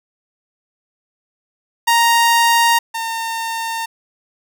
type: tone pair in turn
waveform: sawtooth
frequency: 932.3 / 910 Hz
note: A#5 / A#5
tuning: 0 / -42 cents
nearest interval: unison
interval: 42 cents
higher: first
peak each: -7 / -17 dBFS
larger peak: first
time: 1.87-2.79 / 2.94-3.86 s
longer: neither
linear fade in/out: 10 ms
effects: none